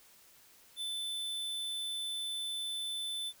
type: tone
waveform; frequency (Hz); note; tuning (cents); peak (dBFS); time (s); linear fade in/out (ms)
square; 3520; A7; 0; -36; 0.76-3.33; 50
effects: white hiss -61 dBFS RMS until 3.4 s